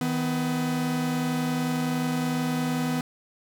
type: tone pair together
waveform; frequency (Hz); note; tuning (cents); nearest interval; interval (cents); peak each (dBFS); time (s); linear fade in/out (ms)
45% pulse; 159.26 / 250.2; D#3 / B3; +41 / +23; minor sixth; 782; -29 / -26; 0.01-3.01; 2
effects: none